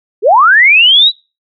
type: linear sweep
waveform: sine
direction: up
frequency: 360.1 to 3990 Hz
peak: -3 dBFS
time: 0.22-1.12 s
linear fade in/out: 50 ms
effects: noise-tail reverb RT60 0.3 s tail -25 dB re dry